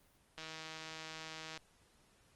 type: click train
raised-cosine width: 0.2 ms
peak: -29 dBFS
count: 191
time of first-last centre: 0.38-1.575 s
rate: 159 Hz
effects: pink hiss -69 dBFS RMS until 2.35 s + Opus 24 kbps